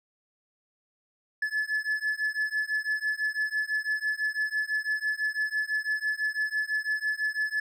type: beating tone pair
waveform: triangle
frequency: 1719 / 1725 Hz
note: A6 / A6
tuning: -41 / -35 cents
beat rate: 6 Hz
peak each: -28 dBFS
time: 1.42-7.6 s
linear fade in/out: 5 ms
effects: none